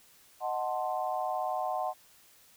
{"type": "chord", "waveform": "sine", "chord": "D# diminished seventh", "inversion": "none", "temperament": "equal", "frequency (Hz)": [622.3, 740, 880, 1046.5], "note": ["D#5", "F#5", "A5", "C6"], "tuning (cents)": [0, 0, 0, 0], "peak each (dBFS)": [-36, -32, -38, -38], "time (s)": [0.4, 1.94], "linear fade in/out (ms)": 50, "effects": ["white hiss -60 dBFS RMS until 2.56 s"]}